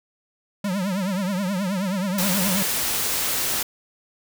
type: tone with vibrato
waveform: square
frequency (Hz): 191.3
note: G3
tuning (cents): -42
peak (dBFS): -23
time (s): 0.64-2.63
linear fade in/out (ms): 5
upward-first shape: triangle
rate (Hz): 9.4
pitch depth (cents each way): 160
type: noise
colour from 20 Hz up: white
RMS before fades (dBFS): -24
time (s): 2.18-3.63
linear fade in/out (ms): 5
effects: none